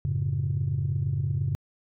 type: chord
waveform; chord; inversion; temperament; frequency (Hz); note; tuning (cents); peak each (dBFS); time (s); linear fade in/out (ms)
sine; F# minor; none; equal; 92.5 / 110 / 138.59; F#2 / A2 / C#3; 0 / 0 / 0; -29 / -29 / -26; 0.05-1.55; 0
effects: tanh soft clip ceiling -18 dBFS